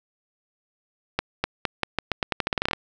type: accelerating click train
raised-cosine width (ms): 0.3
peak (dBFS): -6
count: 17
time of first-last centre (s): 1.19-2.733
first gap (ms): 250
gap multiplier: 0.85
effects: none